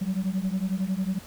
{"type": "beating tone pair", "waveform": "sine", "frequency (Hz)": [184.1, 195.1], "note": ["F#3", "G3"], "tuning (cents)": [-8, -8], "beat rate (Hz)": 11, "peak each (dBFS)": -26, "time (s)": [0.01, 1.19], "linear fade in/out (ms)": 10, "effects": ["tanh soft clip ceiling -21 dBFS", "pink hiss -47 dBFS RMS until 1.26 s"]}